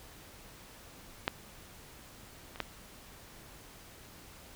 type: clicks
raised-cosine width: 0.3 ms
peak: -12 / -28 / -16 dBFS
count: 3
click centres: 1.279 / 2.559 / 2.603 s
effects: pink hiss -53 dBFS RMS until 4.55 s